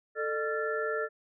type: tone cluster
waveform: sine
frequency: 442 / 604 / 1368 / 1751 Hz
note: A4 / D5 / F6 / A6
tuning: +8 / +48 / -36 / -9 cents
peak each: -32 / -36 / -35 / -36 dBFS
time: 0.15-1.09 s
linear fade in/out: 50 ms
effects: none